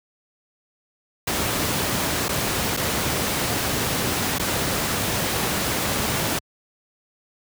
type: noise with dropouts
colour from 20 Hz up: pink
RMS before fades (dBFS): -23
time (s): 1.27-6.39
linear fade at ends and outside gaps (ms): 5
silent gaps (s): 2.284-2.29 / 2.767-2.772 / 4.385-4.395
effects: high-pass 80 Hz 12 dB/octave